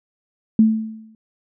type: tone with exponential decay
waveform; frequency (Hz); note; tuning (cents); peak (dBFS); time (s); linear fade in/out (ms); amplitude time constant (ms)
sine; 220; A3; 0; -7; 0.59-1.15; 2; 120
effects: none